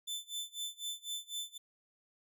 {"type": "tone with tremolo", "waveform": "sawtooth", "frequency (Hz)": 3526, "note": "A7", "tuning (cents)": 3, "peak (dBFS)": -33, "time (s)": [0.07, 1.58], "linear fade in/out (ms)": 10, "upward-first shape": "sine", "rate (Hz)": 4, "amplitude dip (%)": 95, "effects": []}